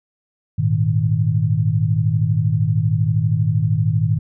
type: chord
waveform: sine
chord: Ab suspended second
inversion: none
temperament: equal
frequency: 103.83 / 116.54 / 155.56 Hz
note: Ab2 / Bb2 / Eb3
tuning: 0 / 0 / 0 cents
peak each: -19 dBFS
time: 0.58-4.19 s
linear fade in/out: 10 ms
effects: none